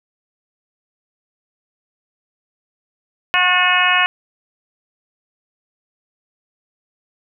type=harmonic tone with a mistuned harmonic; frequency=362.9 Hz; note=F#4; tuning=34 cents flat; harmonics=2 / 3 / 4 / 5 / 6 / 7 / 8; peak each=-22 / -19 / -20 / -19 / -22 / -18 / -20 dBFS; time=3.34-4.06 s; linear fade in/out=0 ms; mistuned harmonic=5; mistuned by=-27 cents; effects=none